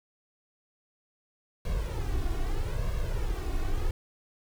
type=noise with flanger; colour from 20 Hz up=brown; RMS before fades=-29 dBFS; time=1.65-3.91 s; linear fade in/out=2 ms; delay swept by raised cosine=1.8 to 2.77 ms; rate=0.79 Hz; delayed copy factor=+0.75; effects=none